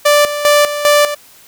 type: tone with tremolo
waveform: sawtooth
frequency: 587.3 Hz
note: D5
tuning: in tune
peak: -3 dBFS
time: 0.05-1.15 s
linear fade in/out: 10 ms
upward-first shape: square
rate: 2.5 Hz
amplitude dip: 70%
effects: white hiss -43 dBFS RMS until 1.47 s